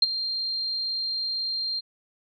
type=tone with ADSR envelope; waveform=sine; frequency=4186 Hz; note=C8; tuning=in tune; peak=-13 dBFS; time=0.02-1.81 s; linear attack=5 ms; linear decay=27 ms; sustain=-13 dB; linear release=25 ms; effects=none